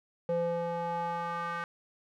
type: tone with band-pass filter sweep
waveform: square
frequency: 170.6 Hz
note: F3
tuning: 40 cents flat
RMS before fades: -33 dBFS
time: 0.29-1.64 s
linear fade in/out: 0 ms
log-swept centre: 490 to 1400 Hz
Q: 3.1
effects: none